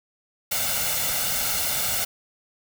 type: noise with comb filter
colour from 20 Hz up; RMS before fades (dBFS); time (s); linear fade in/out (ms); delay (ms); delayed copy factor
white; -25; 0.51-2.05; 10; 1.4; +0.65
effects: none